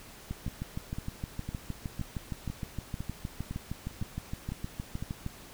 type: two click trains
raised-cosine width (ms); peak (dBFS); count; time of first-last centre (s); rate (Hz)
5; -23 / -22; 10 / 33; 0.48-5.025 / 0.31-5.264; 1.98 / 6.46
effects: pink hiss -50 dBFS RMS until 5.53 s